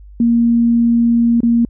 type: tone with dropouts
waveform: sine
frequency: 234.2 Hz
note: A#3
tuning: 8 cents sharp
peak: -9 dBFS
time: 0.2-1.65 s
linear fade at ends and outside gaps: 2 ms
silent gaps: 1.405-1.432 s
effects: added 50 Hz sine -35 dBFS peak until 1.69 s

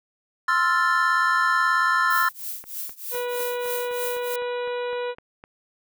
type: chord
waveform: triangle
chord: F major seventh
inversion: second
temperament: equal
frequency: 1046.5 / 1318.5 / 1396.9 / 1760 Hz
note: C6 / E6 / F6 / A6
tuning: 0 / 0 / 0 / 0 cents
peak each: -22 dBFS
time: 0.48-2.29 s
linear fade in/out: 5 ms
type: noise with tremolo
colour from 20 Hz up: violet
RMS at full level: -30 dBFS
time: 2.1-4.36 s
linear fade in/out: 5 ms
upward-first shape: triangle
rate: 3.2 Hz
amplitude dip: 95%
type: click train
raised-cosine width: 0.5 ms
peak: -28 dBFS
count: 12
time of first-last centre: 2.64-5.439 s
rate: 3.93 Hz
type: harmonic tone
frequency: 488.5 Hz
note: B4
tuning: 19 cents flat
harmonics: 1 / 2 / 3 / 4 / 5 / 6 / 7 / 8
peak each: -26 / -34 / -38 / -44 / -41 / -45 / -49 / -44 dBFS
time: 3.11-5.15 s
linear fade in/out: 50 ms
effects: none

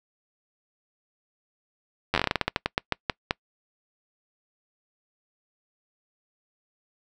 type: slowing click train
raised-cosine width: 0.3 ms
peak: -6 dBFS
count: 18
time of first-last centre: 2.14-3.309 s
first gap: 10 ms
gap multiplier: 1.21
effects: noise-tail reverb RT60 0.1 s tail -26 dB re dry

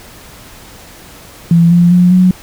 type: tone with pitch steps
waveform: sine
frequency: 168.9 / 173.55 / 178.32 / 183.23 Hz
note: E3 / F3 / F3 / F#3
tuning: +42 / -11 / +36 / -17 cents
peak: -4 dBFS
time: 1.51-2.31 s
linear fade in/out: 2 ms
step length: 200 ms
effects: pink hiss -36 dBFS RMS until 2.42 s

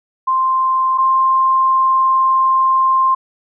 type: tone pair in turn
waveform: sine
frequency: 1046.5 / 1053.2 Hz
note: C6 / C6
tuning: 0 / +11 cents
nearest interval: unison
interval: 11 cents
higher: second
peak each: -12 / -10 dBFS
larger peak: second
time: 0.27-0.98 / 0.98-3.15 s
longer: second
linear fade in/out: 10 ms
effects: none

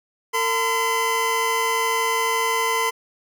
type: tone pair together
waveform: 25% pulse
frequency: 453.6 / 1019 Hz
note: A#4 / C6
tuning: -47 / -46 cents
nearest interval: octave + major second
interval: 1401 cents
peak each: -21 / -17 dBFS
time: 0.33-2.91 s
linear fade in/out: 20 ms
effects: none

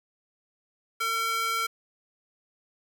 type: tone with high-pass filter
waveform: square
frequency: 453.5 Hz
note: A#4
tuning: 48 cents flat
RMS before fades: -28 dBFS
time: 1-1.67 s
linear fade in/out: 10 ms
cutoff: 1500 Hz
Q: 2
effects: 9-bit

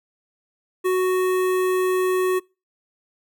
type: tone with notch filter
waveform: square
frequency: 370 Hz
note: F#4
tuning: in tune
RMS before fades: -20 dBFS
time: 0.84-2.4 s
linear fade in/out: 20 ms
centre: 4800 Hz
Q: 0.7
effects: noise-tail reverb RT60 0.3 s tail -26 dB re dry

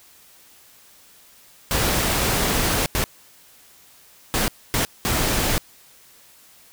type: noise bursts at uneven times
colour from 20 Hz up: pink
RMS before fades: -21 dBFS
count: 5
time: 1.71-2.86 / 2.95-3.04 / 4.34-4.48 / 4.74-4.85 / 5.05-5.58 s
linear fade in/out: 0 ms
effects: white hiss -51 dBFS RMS until 6.72 s

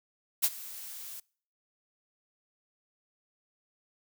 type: noise with ADSR envelope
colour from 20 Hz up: blue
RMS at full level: -23 dBFS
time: 0.42-1.2 s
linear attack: 23 ms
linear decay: 46 ms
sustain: -20 dB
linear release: 5 ms
effects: noise-tail reverb RT60 0.5 s tail -26 dB re dry

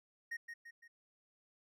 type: tone with echo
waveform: triangle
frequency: 1864.7 Hz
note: A#6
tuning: in tune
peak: -37 dBFS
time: 0.31-0.37 s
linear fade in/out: 10 ms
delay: 170 ms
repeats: 3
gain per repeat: -6 dB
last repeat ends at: 0.88 s
effects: none

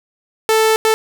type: tone bursts at uneven times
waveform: sawtooth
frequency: 440.4 Hz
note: A4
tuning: 2 cents sharp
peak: -7 dBFS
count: 2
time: 0.49-0.76 / 0.85-0.94 s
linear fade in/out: 0 ms
effects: none

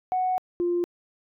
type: tone pair in turn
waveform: sine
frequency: 740 / 349.2 Hz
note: F#5 / F4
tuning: 0 / 0 cents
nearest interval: octave + minor second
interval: 1300 cents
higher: first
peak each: -21 dBFS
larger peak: neither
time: 0.12-0.38 / 0.6-0.84 s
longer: first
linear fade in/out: 0 ms
effects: tanh soft clip ceiling -17 dBFS

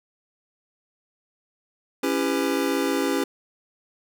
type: chord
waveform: square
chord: C# half-diminished seventh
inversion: none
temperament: just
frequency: 277.2 / 332.6 / 399.1 / 498.9 Hz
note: C#4 / E4 / G4 / B4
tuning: 0 / +16 / +31 / +17 cents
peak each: -26 / -29 / -28 / -30 dBFS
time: 2.03-3.24 s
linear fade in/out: 5 ms
effects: none

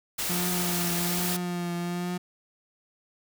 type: noise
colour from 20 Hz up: white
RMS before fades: -30 dBFS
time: 0.18-1.37 s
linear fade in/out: 10 ms
type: tone with vibrato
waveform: 35% pulse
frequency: 175.9 Hz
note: F3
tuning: 13 cents sharp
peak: -27 dBFS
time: 0.29-2.18 s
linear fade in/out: 10 ms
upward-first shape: triangle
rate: 1.2 Hz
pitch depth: 32 cents each way
effects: none

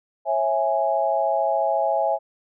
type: chord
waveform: sine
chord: C# minor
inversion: none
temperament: equal with one note detuned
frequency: 545.5 / 659.3 / 830.6 Hz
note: C#5 / E5 / G#5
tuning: -28 / 0 / 0 cents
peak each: -25 / -22 / -23 dBFS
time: 0.25-2.19 s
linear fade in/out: 50 ms
effects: none

